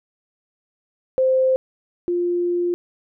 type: tone pair in turn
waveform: sine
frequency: 521 / 350.5 Hz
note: C5 / F4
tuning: -7 / +6 cents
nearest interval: perfect fifth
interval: 687 cents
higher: first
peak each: -14 / -18 dBFS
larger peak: first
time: 1.18-1.56 / 2.08-2.74 s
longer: second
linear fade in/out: 0 ms
effects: none